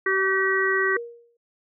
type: harmonic tone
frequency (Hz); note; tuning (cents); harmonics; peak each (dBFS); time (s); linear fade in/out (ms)
383.6; G4; -37; 1 / 3 / 4 / 5; -24 / -28 / -26 / -23; 0.06-0.97; 5
type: tone with exponential decay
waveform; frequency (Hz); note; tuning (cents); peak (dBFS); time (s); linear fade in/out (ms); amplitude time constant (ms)
sine; 471.1; A#4; +18; -26; 0.96-1.37; 5; 88
effects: none